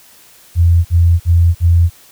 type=tone bursts; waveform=sine; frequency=85.3 Hz; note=F2; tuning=40 cents flat; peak=-6 dBFS; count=4; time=0.55-1.9 s; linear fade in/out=50 ms; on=300 ms; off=50 ms; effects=white hiss -44 dBFS RMS until 2.11 s